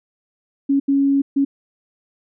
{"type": "tone bursts at uneven times", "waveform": "sine", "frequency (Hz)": 277.2, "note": "C#4", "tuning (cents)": 0, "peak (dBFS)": -13, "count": 3, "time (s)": [[0.69, 0.8], [0.88, 1.22], [1.36, 1.45]], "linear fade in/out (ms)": 10, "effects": []}